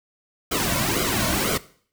pink noise with flanger, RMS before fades -23 dBFS, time 0.51-1.58 s, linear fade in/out 10 ms, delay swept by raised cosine 1.1 to 2.5 ms, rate 2 Hz, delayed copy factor -0.8, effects noise-tail reverb RT60 0.5 s tail -18 dB re dry

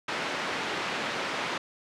white band-pass noise, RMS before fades -32 dBFS, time 0.08-1.58 s, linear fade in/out 5 ms, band 190 to 2300 Hz, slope 12 dB/octave, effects low-pass 8000 Hz 12 dB/octave

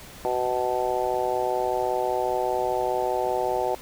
harmonic tone, 125.1 Hz, B2, 23 cents sharp, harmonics 3 / 4 / 5 / 6 / 7, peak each -29 / -29 / -29 / -29 / -29 dBFS, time 0.25-3.75 s, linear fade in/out 0 ms, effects pink hiss -44 dBFS RMS until 3.81 s

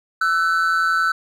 triangle tone pair together, 1329.4 / 1500 Hz, E6 / F#6, +14 / +23 cents, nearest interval major second, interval 209 cents, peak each -17 dBFS, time 0.21-1.12 s, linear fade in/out 5 ms, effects none

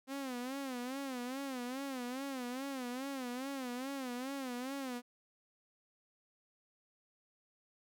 sawtooth tone with vibrato, 260 Hz, C4, 11 cents flat, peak -35 dBFS, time 0.07-5.02 s, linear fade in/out 50 ms, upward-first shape sine, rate 2.4 Hz, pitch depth 120 cents each way, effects none

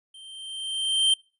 square tone with level ramp, 3136 Hz, G7, in tune, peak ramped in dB -45 to -17 dBFS, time 0.14-1.14 s, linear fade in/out 5 ms, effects noise-tail reverb RT60 0.4 s tail -26 dB re dry + resampled to 24000 Hz

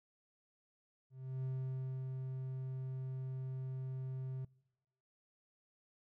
triangle tone with ADSR envelope, 130.81 Hz, C3, in tune, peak -34 dBFS, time 1.1-4.45 s, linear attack 340 ms, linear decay 600 ms, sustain -3 dB, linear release 5 ms, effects noise-tail reverb RT60 1.0 s tail -26 dB re dry

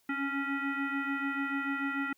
sine tone with frequency modulation, 830.6 Hz, G#5, in tune, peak -30 dBFS, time 0.09-2.13 s, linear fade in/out 5 ms, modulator 556 Hz, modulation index 2.3, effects white hiss -70 dBFS RMS until 2.17 s

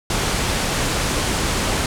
pink low-pass noise, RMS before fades -21 dBFS, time 0.1-1.86 s, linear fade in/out 2 ms, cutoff 10000 Hz, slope 24 dB/octave, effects none

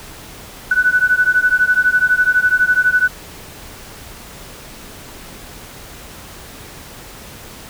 sine beating tone pair, 1484 / 1496 Hz, F#6 / F#6, +5 / +19 cents, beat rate 12 Hz, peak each -14 dBFS, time 0.71-3.08 s, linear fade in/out 5 ms, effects pink hiss -36 dBFS RMS until 7.69 s

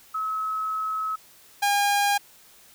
sine / sawtooth tone pair in turn, 1287 / 810.8 Hz, E6 / G#5, -42 / -42 cents, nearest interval minor sixth, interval 800 cents, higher first, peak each -25 / -16 dBFS, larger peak second, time 0.14-1.16 / 1.62-2.18 s, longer first, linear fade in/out 10 ms, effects white hiss -53 dBFS RMS until 2.74 s

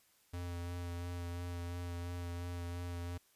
square tone with vibrato, 87.31 Hz, F2, in tune, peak -40 dBFS, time 0.33-3.18 s, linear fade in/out 10 ms, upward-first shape sine, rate 2.9 Hz, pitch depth 16 cents each way, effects white hiss -70 dBFS RMS until 3.35 s + resampled to 32000 Hz

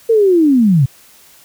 sine linear sweep, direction down, 466.2 to 121.3 Hz, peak -7 dBFS, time 0.09-0.86 s, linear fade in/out 10 ms, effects white hiss -45 dBFS RMS until 1.44 s

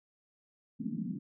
white band-pass noise, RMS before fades -37 dBFS, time 0.79-1.19 s, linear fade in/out 10 ms, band 160 to 250 Hz, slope 48 dB/octave, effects none

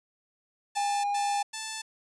5% pulse tone bursts, 880 Hz, A5, in tune, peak -22 dBFS, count 3, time 0.75-1.82 s, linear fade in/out 10 ms, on 290 ms, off 100 ms
triangle tone, 813 Hz, G#5, 37 cents flat, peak -24 dBFS, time 0.76-1.43 s, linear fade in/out 10 ms
effects resampled to 22050 Hz

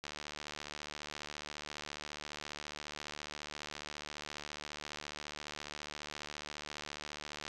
click train, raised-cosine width 0.2 ms, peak -25 dBFS, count 556, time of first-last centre 0.04-7.48 s, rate 74.6 Hz, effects resampled to 24000 Hz

